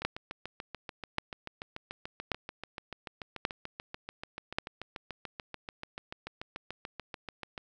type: two click trains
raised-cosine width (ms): 0.3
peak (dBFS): -12 / -23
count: 5 / 53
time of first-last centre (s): 0.05-4.585 / 0.02-7.578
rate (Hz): 0.882 / 6.88
effects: none